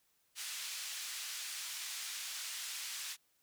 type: band-pass noise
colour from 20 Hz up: white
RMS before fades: -43 dBFS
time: 0.35-3.17 s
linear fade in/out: 50 ms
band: 1800 to 7700 Hz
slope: 12 dB/octave
effects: white hiss -75 dBFS RMS until 3.42 s